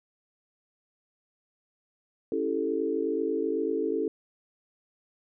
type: chord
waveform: sine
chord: A dominant seventh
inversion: first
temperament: equal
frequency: 277.2 / 329.6 / 392 / 440 Hz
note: C#4 / E4 / G4 / A4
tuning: 0 / 0 / 0 / 0 cents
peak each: -33 / -31 / -33 / -29 dBFS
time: 2.32-4.08 s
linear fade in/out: 2 ms
effects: none